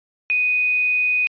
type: tone with quantisation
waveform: sine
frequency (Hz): 2489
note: D#7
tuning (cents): 0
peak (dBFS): -16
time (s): 0.3-1.27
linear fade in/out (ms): 0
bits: 7
effects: resampled to 11025 Hz